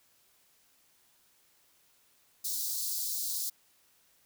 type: high-pass noise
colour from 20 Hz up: white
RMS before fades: -34 dBFS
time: 2.44-3.5 s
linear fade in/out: 10 ms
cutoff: 4000 Hz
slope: 48 dB/octave
effects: white hiss -67 dBFS RMS until 4.25 s